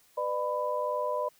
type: tone cluster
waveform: sine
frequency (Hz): 497.3 / 600 / 997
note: B4 / D5 / B5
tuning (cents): +12 / +37 / +16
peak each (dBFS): -34 / -31 / -32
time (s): 0.17-1.29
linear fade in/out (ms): 10
effects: white hiss -63 dBFS RMS until 1.39 s